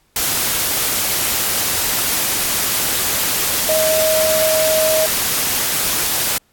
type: tone in noise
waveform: sine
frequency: 630 Hz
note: D#5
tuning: 21 cents sharp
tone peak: -14 dBFS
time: 3.69-5.06 s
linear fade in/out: 2 ms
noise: white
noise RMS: -18 dBFS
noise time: 0.16-6.38 s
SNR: +1 dB
effects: pink hiss -59 dBFS RMS until 6.52 s + AAC 64 kbps